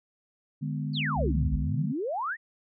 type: chord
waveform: sine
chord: G# diminished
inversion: second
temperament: just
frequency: 149.51 / 207.7 / 249.2 Hz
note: D3 / G#3 / B3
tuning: +31 / 0 / +16 cents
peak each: -30 / -36 / -36 dBFS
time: 0.61-1.93 s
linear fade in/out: 20 ms
type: exponential two-way sweep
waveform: sine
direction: down then up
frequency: 4746 to 48.2 to 1963 Hz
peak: -28 dBFS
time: 0.93-2.37 s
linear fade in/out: 50 ms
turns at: 1.55 s
type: tone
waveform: sine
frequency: 69.3 Hz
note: C#2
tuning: in tune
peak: -26 dBFS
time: 1.15-1.6 s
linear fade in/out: 50 ms
effects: none